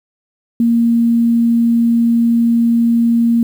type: tone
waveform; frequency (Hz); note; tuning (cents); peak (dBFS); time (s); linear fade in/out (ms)
sine; 233.1; A#3; 0; -9; 0.6-3.43; 2
effects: 7-bit